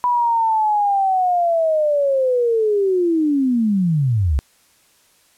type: linear sweep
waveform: sine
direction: down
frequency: 987.8 to 62 Hz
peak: -14 dBFS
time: 0.04-4.39 s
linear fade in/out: 0 ms
effects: white hiss -56 dBFS RMS until 5.37 s + low-pass 12000 Hz 12 dB/octave